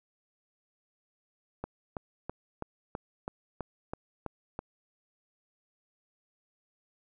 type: click train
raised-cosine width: 1 ms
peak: -21 dBFS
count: 10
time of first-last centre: 1.64-4.591 s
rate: 3.05 Hz
effects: none